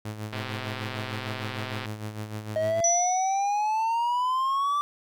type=tone with tremolo; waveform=sawtooth; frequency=107 Hz; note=A2; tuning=48 cents flat; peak=-27 dBFS; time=0.05-2.81 s; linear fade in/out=5 ms; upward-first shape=sine; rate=6.6 Hz; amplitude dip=60%
type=click train; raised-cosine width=0.3 ms; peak=-18 dBFS; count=198; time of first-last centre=0.33-1.857 s; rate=129 Hz
type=exponential sweep; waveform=triangle; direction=up; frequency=627 to 1174.7 Hz; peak=-21 dBFS; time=2.56-4.81 s; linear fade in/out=0 ms
type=tone with exponential decay; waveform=sine; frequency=5920 Hz; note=F#8; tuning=in tune; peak=-19 dBFS; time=2.84-3.95 s; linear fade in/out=2 ms; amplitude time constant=240 ms
effects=none